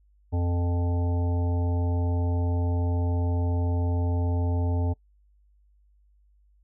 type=harmonic tone with a mistuned harmonic; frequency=87.31 Hz; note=F2; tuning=in tune; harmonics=1 / 3 / 5 / 7 / 9 / 10; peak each=-23 / -33 / -37 / -40 / -42 / -43 dBFS; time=0.32-4.94 s; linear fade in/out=20 ms; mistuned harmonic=9; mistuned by=-30 cents; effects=noise-tail reverb RT60 0.1 s tail -21 dB re dry + added 50 Hz sine -58 dBFS peak until 6.63 s